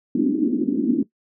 pink band-pass noise, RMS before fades -20 dBFS, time 0.15-1.03 s, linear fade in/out 5 ms, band 230 to 320 Hz, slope 48 dB/octave, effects noise-tail reverb RT60 0.1 s tail -17 dB re dry

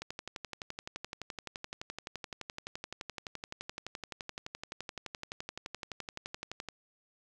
click train, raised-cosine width 0.2 ms, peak -22 dBFS, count 79, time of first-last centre 0.02-6.687 s, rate 11.7 Hz, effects none

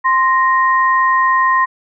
sine tone pair together, 1046.5 / 1864.7 Hz, C6 / A#6, 0 / 0 cents, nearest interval minor seventh, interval 1000 cents, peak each -11 / -16 dBFS, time 0.04-1.66 s, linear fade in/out 20 ms, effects none

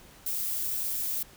violet noise, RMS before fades -31 dBFS, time 0.26-1.23 s, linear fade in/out 5 ms, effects pink hiss -53 dBFS RMS until 1.36 s

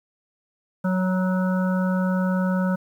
harmonic tone with a mistuned harmonic, 185 Hz, F#3, in tune, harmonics 1 / 3 / 5 / 7 / 8, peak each -20 / -29 / -34 / -35 / -34 dBFS, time 0.84-2.76 s, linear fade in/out 10 ms, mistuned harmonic 5, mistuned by +26 cents, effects 9-bit

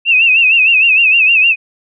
sine tone with vibrato, 2637 Hz, E7, in tune, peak -6 dBFS, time 0.05-1.56 s, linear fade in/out 50 ms, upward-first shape sine, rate 6.5 Hz, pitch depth 100 cents each way, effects none

